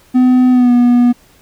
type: tone with pitch glide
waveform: triangle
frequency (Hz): 252.7 to 243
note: B3 to B3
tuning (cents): +40 to -28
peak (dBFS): -4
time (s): 0.14-1.13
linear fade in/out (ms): 20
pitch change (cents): -68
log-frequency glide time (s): 0.51-0.72
effects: pink hiss -48 dBFS RMS until 1.41 s